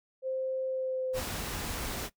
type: tone with pitch glide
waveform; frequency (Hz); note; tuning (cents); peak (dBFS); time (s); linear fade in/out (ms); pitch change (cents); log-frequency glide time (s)
sine; 523.3 to 516.1; C5 to C5; 0 to -24; -30; 0.22-1.22; 50; -24; 0.66-1.1
type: noise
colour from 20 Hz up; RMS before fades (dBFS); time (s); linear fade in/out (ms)
pink; -36; 1.13-2.1; 50
effects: noise-tail reverb RT60 0.1 s tail -18 dB re dry